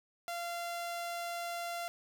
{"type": "tone", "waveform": "sawtooth", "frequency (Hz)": 689, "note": "F5", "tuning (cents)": -24, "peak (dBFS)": -33, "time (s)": [0.28, 1.88], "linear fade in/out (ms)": 0, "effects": []}